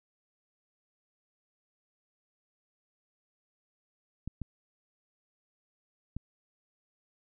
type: clicks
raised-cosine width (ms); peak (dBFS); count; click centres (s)
5; -24; 3; 4.276 / 4.417 / 6.166
effects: none